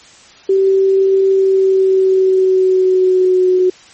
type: tone with pitch glide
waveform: sine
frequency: 385.9 to 367.8 Hz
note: G4 to F#4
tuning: -27 to -10 cents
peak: -8 dBFS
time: 0.49-3.7 s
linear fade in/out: 5 ms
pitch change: -83 cents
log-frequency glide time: 1.28-3.46 s
effects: white hiss -42 dBFS RMS until 3.93 s + MP3 32 kbps